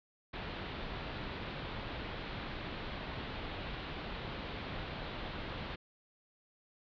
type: low-pass noise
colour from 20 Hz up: pink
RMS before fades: -42 dBFS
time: 0.33-5.76 s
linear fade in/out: 10 ms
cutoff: 4100 Hz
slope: 48 dB/octave
effects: none

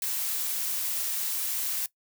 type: noise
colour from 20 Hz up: blue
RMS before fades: -30 dBFS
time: 0.02-1.86 s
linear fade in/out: 2 ms
effects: noise-tail reverb RT60 0.1 s tail -19 dB re dry

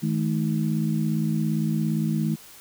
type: tone cluster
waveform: sine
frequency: 158.7 / 216.1 / 315.7 Hz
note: D#3 / A3 / D#4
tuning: +35 / -31 / +25 cents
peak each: -24 / -25 / -32 dBFS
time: 0.02-2.36 s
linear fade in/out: 20 ms
effects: white hiss -47 dBFS RMS until 2.6 s

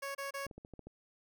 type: tone bursts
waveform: 15% pulse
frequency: 554 Hz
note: C#5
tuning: 1 cent flat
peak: -32 dBFS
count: 3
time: 0.02-0.468 s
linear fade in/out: 10 ms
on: 130 ms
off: 29 ms
type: clicks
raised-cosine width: 2 ms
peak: -35 dBFS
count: 7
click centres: 0.466 / 0.512 / 0.58 / 0.649 / 0.737 / 0.793 / 0.87 s
effects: none

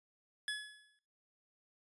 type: tone with exponential decay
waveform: 25% pulse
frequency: 1700 Hz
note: G#6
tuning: 40 cents sharp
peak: -30 dBFS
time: 0.48-0.99 s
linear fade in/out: 1 ms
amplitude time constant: 110 ms
effects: noise-tail reverb RT60 0.5 s tail -22 dB re dry + resampled to 24000 Hz

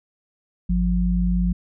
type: tone pair together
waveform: sine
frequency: 51.62 / 178.2 Hz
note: G#1 / F3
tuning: -10 / +35 cents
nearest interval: octave + major sixth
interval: 2145 cents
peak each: -20 dBFS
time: 0.69-1.53 s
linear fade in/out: 10 ms
effects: none

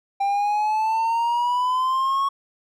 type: exponential sweep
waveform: triangle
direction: up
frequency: 790 to 1108.7 Hz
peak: -17 dBFS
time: 0.2-2.29 s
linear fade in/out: 10 ms
effects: none

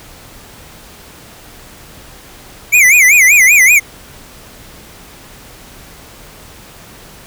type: tone with vibrato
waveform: square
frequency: 2217 Hz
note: C#7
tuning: in tune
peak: -5 dBFS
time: 2.72-3.8 s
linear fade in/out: 20 ms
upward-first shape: sine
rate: 5.2 Hz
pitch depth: 200 cents each way
effects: pink hiss -37 dBFS RMS until 7.26 s

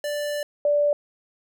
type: tone pair in turn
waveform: square / sine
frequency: 587.3 / 584.4 Hz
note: D5 / D5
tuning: 0 / -9 cents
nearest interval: unison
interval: 9 cents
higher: first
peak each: -26 / -17 dBFS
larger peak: second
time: 0.04-0.43 / 0.65-0.93 s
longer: first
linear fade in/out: 2 ms
effects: none

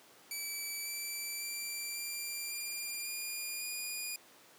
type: tone with pitch steps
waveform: 10% pulse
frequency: 2305 / 2328 / 2351 / 2374 / 2397 / 2421 / 2445 Hz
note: D7 / D7 / D7 / D7 / D7 / D#7 / D#7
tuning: -33 / -16 / +1 / +18 / +35 / -48 / -31 cents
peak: -29 dBFS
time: 0.31-4.16 s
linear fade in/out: 2 ms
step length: 550 ms
effects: pink hiss -59 dBFS RMS until 4.58 s + high-pass 300 Hz 12 dB/octave

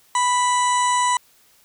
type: harmonic tone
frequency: 987.8 Hz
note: B5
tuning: in tune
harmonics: 1 / 2 / 3 / 4 / 6 / 7 / 8 / 9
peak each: -17 / -27 / -32 / -32 / -34 / -34 / -29 / -33 dBFS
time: 0.15-1.17 s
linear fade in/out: 2 ms
effects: white hiss -56 dBFS RMS until 1.64 s

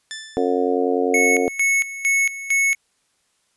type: tone with exponential decay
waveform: 15% pulse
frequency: 1760 Hz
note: A6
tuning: in tune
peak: -21 dBFS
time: 0.11-0.76 s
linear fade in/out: 0 ms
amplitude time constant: 140 ms
type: harmonic tone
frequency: 90.2 Hz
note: F#2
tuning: 44 cents flat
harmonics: 3 / 4 / 5 / 6 / 7 / 8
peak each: -23 / -25 / -20 / -27 / -33 / -26 dBFS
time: 0.37-1.48 s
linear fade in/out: 0 ms
type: tone with tremolo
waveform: square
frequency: 2202 Hz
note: C#7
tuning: 12 cents flat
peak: -16 dBFS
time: 1.14-2.75 s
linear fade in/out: 2 ms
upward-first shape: square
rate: 2.2 Hz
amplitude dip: 80%
effects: white hiss -66 dBFS RMS until 3.56 s + resampled to 24000 Hz

